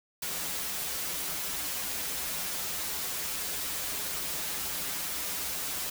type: noise with comb filter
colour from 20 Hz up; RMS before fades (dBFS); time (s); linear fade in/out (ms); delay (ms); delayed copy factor
white; -34; 0.22-5.9; 5; 8.7; -0.85
effects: none